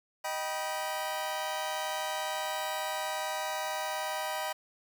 sawtooth chord, Eb augmented, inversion none, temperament just, 622.3 / 777.8 / 972.3 Hz, Eb5 / G5 / B5, 0 / -14 / -27 cents, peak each -33 dBFS, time 0.24-4.53 s, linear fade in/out 10 ms, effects 9-bit

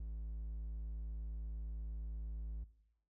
triangle tone, 54.3 Hz, A1, 22 cents flat, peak -39 dBFS, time 0-2.64 s, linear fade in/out 5 ms, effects noise-tail reverb RT60 0.8 s tail -17 dB re dry

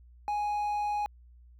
triangle tone, 830.6 Hz, G#5, in tune, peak -26 dBFS, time 0.28-1.06 s, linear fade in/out 0 ms, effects added 60 Hz sine -52 dBFS peak until 1.59 s

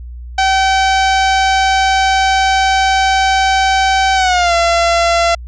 sawtooth tone with pitch glide, 768 to 680.3 Hz, G5 to F5, -36 to -46 cents, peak -6 dBFS, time 0.38-5.35 s, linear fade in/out 5 ms, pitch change -210 cents, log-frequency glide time 4.15-4.54 s, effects added 60 Hz sine -26 dBFS peak until 5.47 s + resampled to 16000 Hz

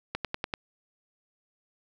click train, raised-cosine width 0.3 ms, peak -14 dBFS, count 5, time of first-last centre 0.15-0.538 s, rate 10.3 Hz, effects none

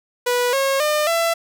sawtooth tone with pitch steps, 490.1 / 543.8 / 603.4 / 669.5 Hz, B4 / C#5 / D5 / E5, -13 / -33 / +47 / +27 cents, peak -13 dBFS, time 0.26-1.34 s, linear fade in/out 10 ms, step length 270 ms, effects none

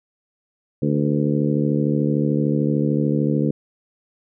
harmonic tone with a mistuned harmonic, 73.42 Hz, D2, in tune, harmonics 2 / 3 / 4 / 5 / 6 / 7, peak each -21 / -22 / -23 / -29 / -28 / -29 dBFS, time 0.82-3.51 s, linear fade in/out 5 ms, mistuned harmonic 7, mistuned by -33 cents, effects none

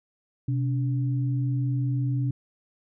sine tone pair together, 127.75 / 286.8 Hz, C3 / D4, -41 / -41 cents, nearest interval octave + major second, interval 1400 cents, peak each -23 / -33 dBFS, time 0.48-2.31 s, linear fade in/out 5 ms, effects none

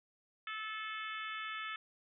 harmonic tone, 435.2 Hz, A4, 19 cents flat, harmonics 3 / 4 / 5 / 6 / 7 / 8, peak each -43 / -45 / -47 / -49 / -50 / -51 dBFS, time 0.47-1.76 s, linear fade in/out 2 ms, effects none

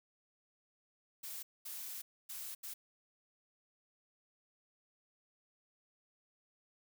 blue noise bursts at uneven times, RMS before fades -45 dBFS, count 4, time 1.23-1.43 / 1.65-2.02 / 2.29-2.55 / 2.63-2.74 s, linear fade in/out 10 ms, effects none

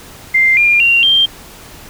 sine tone with pitch steps, 2093 / 2404 / 2762 / 3172 Hz, C7 / D7 / F7 / G7, 0 / +40 / -20 / +20 cents, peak -7 dBFS, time 0.34-1.26 s, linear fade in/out 10 ms, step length 230 ms, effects pink hiss -36 dBFS RMS until 1.89 s

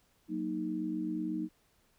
sine chord, D# minor, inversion first, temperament equal, 185 / 233.1 / 311.1 Hz, F#3 / A#3 / D#4, 0 / 0 / 0 cents, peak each -39 / -39 / -34 dBFS, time 0.28-1.49 s, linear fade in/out 50 ms, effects pink hiss -70 dBFS RMS until 1.98 s

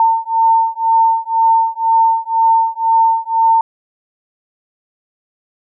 sine beating tone pair, 903 / 905 Hz, A5 / A5, +45 / +48 cents, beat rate 2 Hz, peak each -13 dBFS, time 0-3.61 s, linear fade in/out 2 ms, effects none

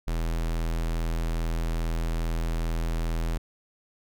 square tone, 41.2 Hz, E1, in tune, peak -26 dBFS, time 0.07-3.38 s, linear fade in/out 10 ms, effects none

